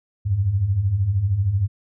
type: beating tone pair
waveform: sine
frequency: 88 / 101 Hz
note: F2 / G#2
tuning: +14 / -48 cents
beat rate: 13 Hz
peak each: -25 / -18 dBFS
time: 0.25-1.68 s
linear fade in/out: 20 ms
effects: none